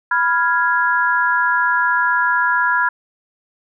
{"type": "chord", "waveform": "sine", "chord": "F diminished", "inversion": "second", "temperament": "equal", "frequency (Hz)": [987.8, 1396.9, 1661.2], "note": ["Cb6", "F6", "Ab6"], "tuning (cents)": [0, 0, 0], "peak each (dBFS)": -18, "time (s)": [0.11, 2.89], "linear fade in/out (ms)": 5, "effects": []}